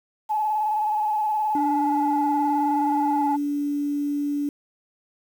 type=tone with vibrato; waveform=sine; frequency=853 Hz; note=G#5; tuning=46 cents sharp; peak=-20 dBFS; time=0.29-3.37 s; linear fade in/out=20 ms; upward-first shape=square; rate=19 Hz; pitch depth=30 cents each way
type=tone with pitch glide; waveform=sine; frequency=293.7 to 288.7 Hz; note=D4 to D4; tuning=0 to -30 cents; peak=-22 dBFS; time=1.55-4.49 s; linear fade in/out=2 ms; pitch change=-30 cents; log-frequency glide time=3.2-3.25 s
effects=tanh soft clip ceiling -13 dBFS + 8-bit